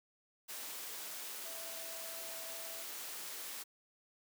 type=tone in noise; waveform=sine; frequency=659.3 Hz; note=E5; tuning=in tune; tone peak=-52 dBFS; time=1.44-2.84 s; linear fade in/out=20 ms; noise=white; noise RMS=-45 dBFS; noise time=0.48-3.64 s; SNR=-10 dB; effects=high-pass 300 Hz 12 dB/octave